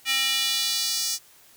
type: tone with high-pass filter sweep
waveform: square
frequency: 266.2 Hz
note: C4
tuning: 30 cents sharp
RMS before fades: -25 dBFS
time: 0.05-1.19 s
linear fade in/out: 50 ms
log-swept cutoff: 2500 to 5700 Hz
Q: 2.1
effects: white hiss -54 dBFS RMS until 1.56 s